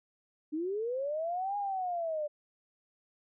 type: linear two-way sweep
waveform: sine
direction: up then down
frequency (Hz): 293.7 to 824 to 585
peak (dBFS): -31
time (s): 0.52-2.28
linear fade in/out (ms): 20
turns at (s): 1.57
effects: none